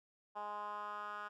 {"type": "tone with band-pass filter sweep", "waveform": "10% pulse", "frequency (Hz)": 207.7, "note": "G#3", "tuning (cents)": 0, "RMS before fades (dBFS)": -44, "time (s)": [0.35, 1.29], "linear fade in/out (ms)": 20, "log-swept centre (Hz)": [910, 1400], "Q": 3.5, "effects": []}